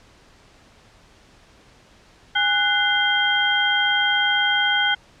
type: tone cluster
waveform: sine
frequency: 822 / 1486 / 2066 / 3193 Hz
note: G#5 / F#6 / C7 / G7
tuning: -18 / +7 / -22 / +31 cents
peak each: -25 / -20 / -26 / -21 dBFS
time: 2.35-4.95 s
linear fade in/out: 10 ms
effects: pink hiss -52 dBFS RMS until 5.2 s + low-pass 6000 Hz 12 dB/octave